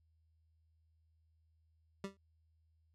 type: tone with exponential decay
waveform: 25% pulse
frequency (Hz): 196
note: G3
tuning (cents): 0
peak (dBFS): -33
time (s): 2.04-2.17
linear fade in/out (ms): 2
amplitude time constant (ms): 28
effects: added 80 Hz sine -70 dBFS peak until 2.94 s + low-pass 8000 Hz 12 dB/octave